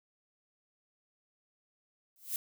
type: noise with exponential growth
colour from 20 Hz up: violet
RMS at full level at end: -30 dBFS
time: 2.16-2.36 s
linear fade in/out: 1 ms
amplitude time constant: 43 ms
effects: none